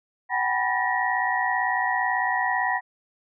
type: tone cluster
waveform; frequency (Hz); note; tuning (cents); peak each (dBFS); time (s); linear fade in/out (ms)
sine; 752 / 810 / 981 / 1786 / 1901; F#5 / G#5 / B5 / A6 / A#6; +28 / -43 / -12 / +25 / +33; -27 / -31 / -27 / -32 / -26; 0.29-2.81; 50
effects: none